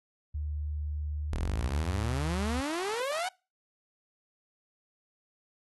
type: tone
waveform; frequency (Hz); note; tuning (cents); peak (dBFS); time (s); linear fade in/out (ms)
sine; 74.7; D2; +30; -31; 0.34-2.61; 10
type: exponential sweep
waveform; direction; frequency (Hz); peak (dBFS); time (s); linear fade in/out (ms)
sawtooth; up; 36.9 to 768; -27; 1.32-3.29; 10
effects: noise-tail reverb RT60 0.3 s tail -23 dB re dry + AAC 32 kbps